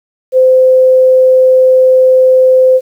sine tone, 516 Hz, C5, 24 cents flat, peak -3 dBFS, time 0.32-2.81 s, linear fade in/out 50 ms, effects 7-bit

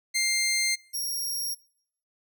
15% pulse tone pair in turn, 2100 / 5593 Hz, C7 / F8, +6 / +2 cents, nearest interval octave + perfect fourth, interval 1696 cents, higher second, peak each -17 / -23 dBFS, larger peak first, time 0.14-0.76 / 0.93-1.55 s, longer neither, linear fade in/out 20 ms, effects noise-tail reverb RT60 0.7 s tail -23 dB re dry

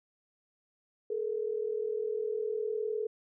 sine tone pair together, 427.2 / 467 Hz, G#4 / A#4, +49 / +3 cents, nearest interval major second, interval 154 cents, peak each -32 / -35 dBFS, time 1.1-3.07 s, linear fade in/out 5 ms, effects none

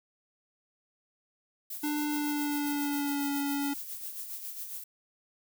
violet noise with tremolo, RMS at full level -38 dBFS, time 1.7-4.84 s, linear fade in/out 5 ms, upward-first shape sine, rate 7.3 Hz, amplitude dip 50%
square tone with pitch glide, 296.9 to 283.2 Hz, D4 to C#4, +19 to +37 cents, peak -30 dBFS, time 1.83-3.74 s, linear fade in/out 10 ms, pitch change -82 cents, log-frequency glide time 2.07-3.29 s
effects none

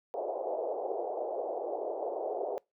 white band-pass noise, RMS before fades -35 dBFS, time 0.14-2.58 s, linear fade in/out 0 ms, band 380 to 740 Hz, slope 48 dB/octave, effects noise-tail reverb RT60 0.2 s tail -24 dB re dry

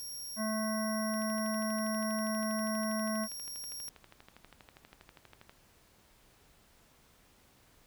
20% pulse tone, 5588 Hz, F8, in tune, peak -35 dBFS, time 0-3.89 s, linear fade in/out 0 ms
harmonic tone, 217.9 Hz, A3, 17 cents flat, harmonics 1 / 3 / 5 / 7 / 9, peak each -33 / -37 / -41 / -46 / -47 dBFS, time 0.36-3.28 s, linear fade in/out 50 ms
click train, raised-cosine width 0.3 ms, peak -35 dBFS, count 55, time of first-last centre 1.14-5.495 s, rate 12.4 Hz
effects pink hiss -64 dBFS RMS until 7.86 s

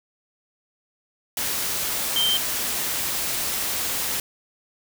sine tone in noise, 3136 Hz, G7, in tune, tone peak -19 dBFS, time 2.16-2.37 s, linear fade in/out 2 ms, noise white, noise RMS -26 dBFS, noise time 1.37-4.2 s, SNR +4 dB, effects none

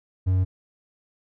triangle tone, 92.9 Hz, F#2, 7 cents sharp, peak -16 dBFS, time 0.26-0.45 s, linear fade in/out 20 ms, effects none

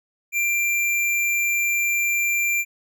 square tone, 2370 Hz, D7, 15 cents sharp, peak -20 dBFS, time 0.32-2.65 s, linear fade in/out 50 ms, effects none

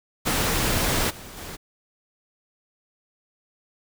pink noise with level steps, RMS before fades -23 / -41 / -37 dBFS, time 0.25-1.57 s, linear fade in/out 20 ms, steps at 1.09 / 1.36 s, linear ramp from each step 20 ms, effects none

